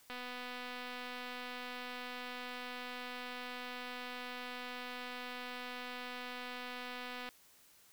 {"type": "click train", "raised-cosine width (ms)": 0.3, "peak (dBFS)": -29, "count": 1784, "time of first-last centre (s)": [0.1, 7.29], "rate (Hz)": 248, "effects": ["white hiss -64 dBFS RMS until 7.92 s"]}